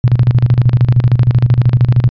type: tone with tremolo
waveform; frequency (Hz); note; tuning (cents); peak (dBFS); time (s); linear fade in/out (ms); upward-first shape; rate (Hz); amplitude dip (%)
sine; 121.9; B2; -22; -4; 0.04-2.09; 0; square; 13; 75
effects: resampled to 11025 Hz